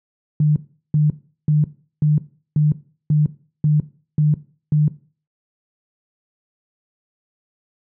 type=tone bursts; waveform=sine; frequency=150.6 Hz; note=D3; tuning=44 cents sharp; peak=-11 dBFS; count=9; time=0.4-4.88 s; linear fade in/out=2 ms; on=160 ms; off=380 ms; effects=noise-tail reverb RT60 0.4 s tail -17 dB re dry + high-pass 100 Hz 12 dB/octave